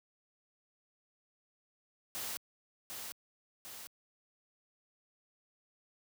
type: noise with echo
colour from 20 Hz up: white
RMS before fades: -40 dBFS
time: 2.15-2.37 s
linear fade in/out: 0 ms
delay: 750 ms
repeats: 2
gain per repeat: -4 dB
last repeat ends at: 3.87 s
effects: high-pass 100 Hz 12 dB/octave